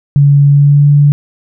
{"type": "tone with pitch glide", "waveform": "sine", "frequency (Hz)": [142.3, 144.79], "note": ["C#3", "D3"], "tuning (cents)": [46, -24], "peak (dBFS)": -3, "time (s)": [0.16, 1.12], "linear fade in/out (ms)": 0, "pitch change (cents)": 30, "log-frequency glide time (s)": [0.48, 0.88], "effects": []}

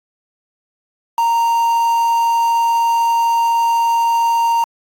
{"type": "tone with quantisation", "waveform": "triangle", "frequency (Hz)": 928, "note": "A#5", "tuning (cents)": -8, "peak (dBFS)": -10, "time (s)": [1.18, 4.64], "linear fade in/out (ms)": 2, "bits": 5, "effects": ["AAC 48 kbps"]}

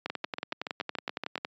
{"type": "two click trains", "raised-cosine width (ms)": 0.3, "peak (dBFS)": [-16, -17], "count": [16, 10], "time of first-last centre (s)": [[0.06, 1.449], [0.1, 1.378]], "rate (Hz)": [10.8, 7.04], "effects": ["high-pass 200 Hz 12 dB/octave", "resampled to 16000 Hz"]}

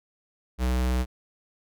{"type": "tone", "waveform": "square", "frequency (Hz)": 62.7, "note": "B1", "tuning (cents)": 27, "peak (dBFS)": -23, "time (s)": [0.58, 1.06], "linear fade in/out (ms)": 50, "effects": []}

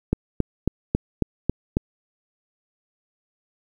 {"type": "click train", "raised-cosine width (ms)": 3, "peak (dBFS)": -6, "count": 7, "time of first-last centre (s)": [0.13, 1.769], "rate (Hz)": 3.66, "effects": ["8-bit"]}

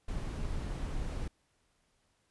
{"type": "noise", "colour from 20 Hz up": "brown", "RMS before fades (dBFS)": -36, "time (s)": [0.08, 1.28], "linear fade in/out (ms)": 5, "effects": ["pink hiss -74 dBFS RMS until 2.3 s", "resampled to 24000 Hz"]}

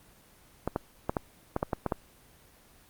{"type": "clicks", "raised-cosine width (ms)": 1, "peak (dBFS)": -13, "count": 9, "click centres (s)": [0.676, 0.761, 1.095, 1.168, 1.564, 1.629, 1.732, 1.863, 1.922], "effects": ["pink hiss -58 dBFS RMS until 2.89 s", "Opus 24 kbps"]}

